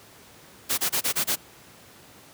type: noise bursts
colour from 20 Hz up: white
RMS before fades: -24 dBFS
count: 6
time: 0.69-1.36 s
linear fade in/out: 20 ms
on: 90 ms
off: 26 ms
effects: pink hiss -50 dBFS RMS until 2.33 s + high-pass 100 Hz 12 dB/octave